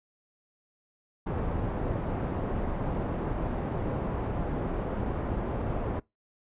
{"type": "low-pass noise", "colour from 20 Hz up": "pink", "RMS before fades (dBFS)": -31, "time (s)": [1.26, 6], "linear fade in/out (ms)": 10, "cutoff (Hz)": 810, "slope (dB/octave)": 12, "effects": ["noise-tail reverb RT60 0.2 s tail -23 dB re dry", "resampled to 8000 Hz"]}